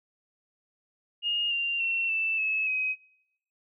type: tone with pitch steps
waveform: sine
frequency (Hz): 2847 / 2780 / 2715 / 2652 / 2590 / 2529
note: F7 / F7 / F7 / E7 / E7 / D#7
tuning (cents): +33 / -9 / -50 / +10 / -31 / +28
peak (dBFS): -25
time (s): 1.22-2.96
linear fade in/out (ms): 50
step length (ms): 290
effects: noise-tail reverb RT60 0.9 s tail -24 dB re dry